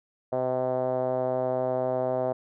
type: tone with low-pass filter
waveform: 5% pulse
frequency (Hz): 128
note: C3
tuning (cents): -38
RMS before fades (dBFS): -27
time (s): 0.32-2.33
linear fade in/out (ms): 10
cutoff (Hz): 620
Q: 4
effects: none